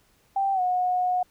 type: tone with pitch glide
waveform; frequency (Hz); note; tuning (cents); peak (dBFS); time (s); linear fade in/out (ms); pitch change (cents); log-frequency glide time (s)
sine; 784 to 727.3; G5 to F#5; 0 to -30; -21; 0.36-1.23; 5; -130; 0.53-0.61
effects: pink hiss -63 dBFS RMS until 1.3 s